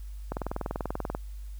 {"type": "click train", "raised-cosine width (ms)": 1, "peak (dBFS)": -17, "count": 18, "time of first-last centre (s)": [0.32, 1.149], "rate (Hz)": 20.5, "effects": ["added 50 Hz sine -37 dBFS peak until 1.59 s", "white hiss -61 dBFS RMS until 1.59 s"]}